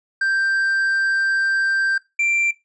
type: tone pair in turn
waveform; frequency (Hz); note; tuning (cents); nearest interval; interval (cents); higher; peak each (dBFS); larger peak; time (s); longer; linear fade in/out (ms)
triangle; 1574 / 2358; G6 / D7; +7 / +6; perfect fifth; 699; second; -15; neither; 0.21-1.98 / 2.19-2.51; first; 5
effects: noise-tail reverb RT60 0.2 s tail -18 dB re dry + resampled to 22050 Hz